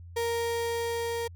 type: tone with level ramp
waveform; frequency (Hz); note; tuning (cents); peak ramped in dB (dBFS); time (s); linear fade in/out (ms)
35% pulse; 466.2; A#4; 0; -25 to -28; 0.16-1.28; 10
effects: added 86 Hz sine -43 dBFS peak until 1.35 s